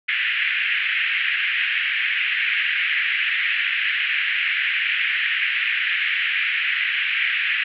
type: band-pass noise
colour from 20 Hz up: pink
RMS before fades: -22 dBFS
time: 0.08-7.64 s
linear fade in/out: 10 ms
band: 1700 to 2900 Hz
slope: 48 dB/octave
effects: none